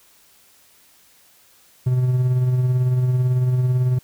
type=tone with tremolo; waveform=triangle; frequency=126.4 Hz; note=B2; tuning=41 cents sharp; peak=-12 dBFS; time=1.86-3.99 s; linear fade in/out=10 ms; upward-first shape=sine; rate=18 Hz; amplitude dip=35%; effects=white hiss -54 dBFS RMS until 4.03 s